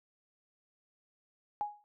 sine tone with exponential decay, 830.6 Hz, G#5, in tune, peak -28 dBFS, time 1.61-1.84 s, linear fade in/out 0 ms, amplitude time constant 48 ms, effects noise-tail reverb RT60 0.1 s tail -22 dB re dry

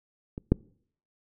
clicks, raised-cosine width 3 ms, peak -22 / -6 dBFS, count 2, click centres 0.379 / 0.52 s, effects noise-tail reverb RT60 0.6 s tail -25 dB re dry

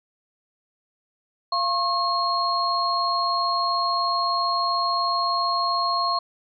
sine tone cluster, 693 / 1080 / 4257 Hz, F5 / C#6 / C8, -14 / -45 / +29 cents, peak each -28 / -22 / -27 dBFS, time 1.52-6.19 s, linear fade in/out 5 ms, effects none

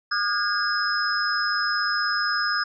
sine tone cluster, 1216 / 1436 / 1633 / 5110 Hz, D#6 / F6 / G#6 / D#8, -40 / +48 / -30 / +45 cents, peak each -27 dBFS, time 0.11-2.64 s, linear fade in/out 10 ms, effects none

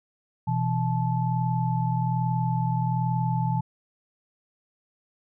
sine tone cluster, 125.5 / 166.7 / 870 Hz, B2 / E3 / A5, +28 / +20 / -20 cents, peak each -25 / -27 / -29 dBFS, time 0.47-3.61 s, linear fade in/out 10 ms, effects none

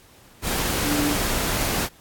sine tone in noise, 292.6 Hz, D4, 6 cents flat, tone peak -22 dBFS, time 0.83-1.17 s, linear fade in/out 50 ms, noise pink, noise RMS -24 dBFS, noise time 0.42-1.89 s, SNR -1 dB, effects pink hiss -52 dBFS RMS until 2 s + AAC 64 kbps

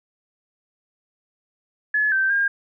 sine tone with pitch steps, 1708 / 1556 / 1613 Hz, G#6 / G6 / G6, +48 / -13 / +49 cents, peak -17 dBFS, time 1.94-2.48 s, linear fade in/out 5 ms, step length 180 ms, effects none

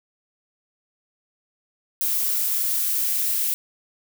violet noise with high-pass filter sweep, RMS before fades -23 dBFS, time 2.01-3.54 s, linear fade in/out 0 ms, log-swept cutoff 840 to 2000 Hz, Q 1.5, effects none

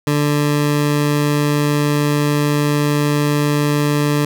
20% pulse tone, 146.83 Hz, D3, in tune, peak -9 dBFS, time 0.07-4.25 s, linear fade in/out 2 ms, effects none

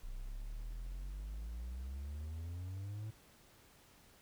triangle exponential sweep, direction up, 30.25 to 110.5 Hz, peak -39 dBFS, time 0.03-3.11 s, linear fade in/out 10 ms, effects pink hiss -64 dBFS RMS until 4.21 s

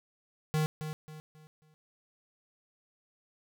square tone with echo, 154.7 Hz, D#3, 10 cents flat, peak -27 dBFS, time 0.54-0.66 s, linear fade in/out 0 ms, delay 270 ms, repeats 4, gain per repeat -9 dB, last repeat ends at 1.74 s, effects none

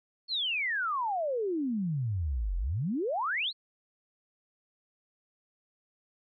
sine exponential two-way sweep, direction down then up, 4435 to 41.48 to 4435 Hz, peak -28 dBFS, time 0.28-3.53 s, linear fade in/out 50 ms, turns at 2.57 s, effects none

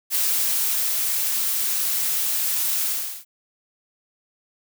blue noise with ADSR envelope, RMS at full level -21 dBFS, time 0.1-3.25 s, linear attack 48 ms, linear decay 770 ms, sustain -2 dB, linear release 390 ms, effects none

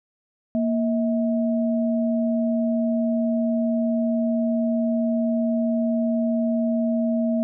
sine tone pair together, 233.1 / 642.4 Hz, A#3 / E5, 0 / -45 cents, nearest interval octave + tritone, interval 1755 cents, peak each -20 / -26 dBFS, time 0.55-7.43 s, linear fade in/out 0 ms, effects none

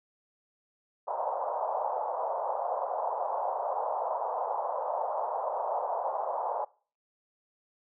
white band-pass noise, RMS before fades -32 dBFS, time 1.07-6.65 s, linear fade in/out 10 ms, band 530 to 970 Hz, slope 48 dB/octave, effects noise-tail reverb RT60 0.4 s tail -22 dB re dry

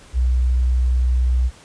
sine tone, 62.4 Hz, B1, 19 cents sharp, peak -14 dBFS, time 0.13-1.51 s, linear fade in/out 50 ms, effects pink hiss -46 dBFS RMS until 1.64 s + resampled to 22050 Hz

